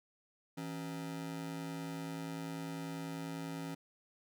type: ring-modulated tone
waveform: 40% pulse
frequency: 219.4 Hz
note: A3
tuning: 5 cents flat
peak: -36 dBFS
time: 0.57-3.75 s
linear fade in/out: 10 ms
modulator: 55.1 Hz
effects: none